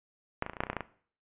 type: clicks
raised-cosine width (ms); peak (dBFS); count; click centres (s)
0.5; -13 / -21 / -22 / -28 / -25 / -13 / -15 / -26 / -15 / -22 / -16 / -19; 12; 0.424 / 0.464 / 0.497 / 0.534 / 0.568 / 0.605 / 0.636 / 0.668 / 0.7 / 0.731 / 0.767 / 0.807
effects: noise-tail reverb RT60 0.5 s tail -17 dB re dry + resampled to 8000 Hz